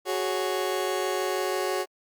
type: chord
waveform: 30% pulse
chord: F# suspended second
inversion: none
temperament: just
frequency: 370 / 416.2 / 555 Hz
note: F#4 / G#4 / C#5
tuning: 0 / +4 / +2 cents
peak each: -26 / -29 / -29 dBFS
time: 0.05-1.86 s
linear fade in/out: 50 ms
effects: Opus 48 kbps